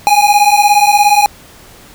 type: beating tone pair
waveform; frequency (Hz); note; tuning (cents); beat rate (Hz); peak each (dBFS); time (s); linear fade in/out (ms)
square; 815 / 832; G#5 / G#5; -33 / +3; 17; -10; 0.07-1.26; 0
effects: pink hiss -39 dBFS RMS until 1.94 s